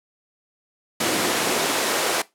pink noise with high-pass filter sweep, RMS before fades -22 dBFS, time 1-2.22 s, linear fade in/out 5 ms, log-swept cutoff 270 to 470 Hz, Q 1.2, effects noise-tail reverb RT60 0.2 s tail -19 dB re dry + low-pass 12000 Hz 12 dB/octave

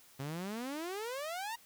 sawtooth exponential sweep, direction up, 131.8 to 955 Hz, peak -34 dBFS, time 0.19-1.56 s, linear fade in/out 10 ms, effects white hiss -61 dBFS RMS until 1.65 s

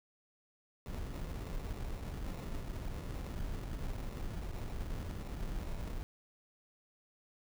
brown noise with sample-and-hold, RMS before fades -40 dBFS, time 0.86-6.03 s, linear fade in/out 0 ms, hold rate 1575 Hz, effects none

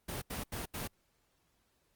pink noise bursts, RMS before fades -39 dBFS, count 4, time 0.08-0.877 s, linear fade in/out 10 ms, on 140 ms, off 79 ms, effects pink hiss -75 dBFS RMS until 1.95 s + Opus 32 kbps

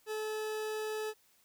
40% pulse tone, 431.5 Hz, A4, 34 cents flat, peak -34 dBFS, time 0.06-1.14 s, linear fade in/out 50 ms, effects white hiss -68 dBFS RMS until 1.44 s

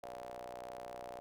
sawtooth ring-modulated tone, 61.74 Hz, B1, in tune, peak -38 dBFS, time 0.03-1.2 s, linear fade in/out 0 ms, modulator 636 Hz, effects none

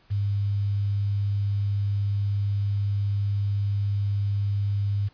sine tone with quantisation, 100.9 Hz, G#2, 49 cents flat, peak -22 dBFS, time 0.1-5.09 s, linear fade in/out 20 ms, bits 8, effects pink hiss -60 dBFS RMS until 5.13 s + resampled to 11025 Hz

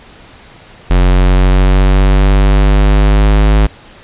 square linear sweep, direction up, 45.12 to 52.2 Hz, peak -6 dBFS, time 0.9-3.67 s, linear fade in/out 10 ms, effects pink hiss -38 dBFS RMS until 4.03 s + resampled to 8000 Hz

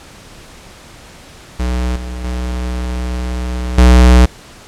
square tone with level steps, 61.74 Hz, B1, in tune, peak -15 / -23 / -18 / -4 dBFS, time 1.59-4.26 s, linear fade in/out 10 ms, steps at 1.96 / 2.24 / 3.78 s, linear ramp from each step 2 ms, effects pink hiss -38 dBFS RMS until 4.67 s + low-pass 9000 Hz 12 dB/octave

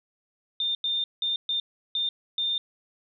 sine tone bursts at uneven times, 3613 Hz, A7, 45 cents sharp, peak -24 dBFS, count 6, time 0.6-0.75 / 0.84-1.04 / 1.22-1.36 / 1.49-1.6 / 1.95-2.09 / 2.38-2.58 s, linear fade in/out 2 ms, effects none

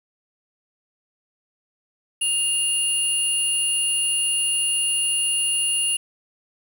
sine tone pair together, 2814 / 10028 Hz, F7 / D#9, +12 / +12 cents, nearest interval octave + minor seventh, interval 2200 cents, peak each -20 dBFS, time 2.21-5.97 s, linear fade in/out 10 ms, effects tanh soft clip ceiling -16 dBFS + 8-bit

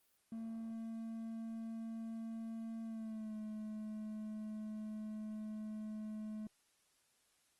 triangle tone with pitch glide, 225.6 to 214.9 Hz, A3 to A3, +44 to -41 cents, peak -40 dBFS, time 0.32-6.47 s, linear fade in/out 2 ms, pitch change -85 cents, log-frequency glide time 2.83-3.36 s, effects white hiss -75 dBFS RMS until 7.59 s + Opus 24 kbps

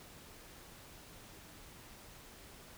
silence, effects pink hiss -55 dBFS RMS until 2.77 s

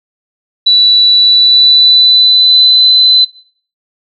sine tone with pitch glide, 3951 to 4027 Hz, B7 to B7, 0 to +33 cents, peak -3 dBFS, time 0.66-3.25 s, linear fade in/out 10 ms, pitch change +33 cents, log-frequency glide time 1.19-2.91 s, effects noise-tail reverb RT60 0.5 s tail -21 dB re dry

